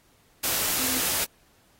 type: tone in noise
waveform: sine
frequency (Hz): 257.2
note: C4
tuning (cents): -30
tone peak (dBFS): -36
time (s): 0.79-1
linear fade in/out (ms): 10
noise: white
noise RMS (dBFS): -26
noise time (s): 0.43-1.25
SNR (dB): -13
effects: pink hiss -62 dBFS RMS until 1.79 s + AAC 48 kbps